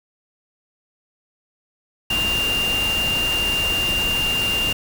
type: tone in noise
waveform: sine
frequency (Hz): 2794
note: F7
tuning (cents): 0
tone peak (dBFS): -19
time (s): 2.1-4.73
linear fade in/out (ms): 5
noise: pink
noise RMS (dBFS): -27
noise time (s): 2.1-4.73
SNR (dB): +5
effects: none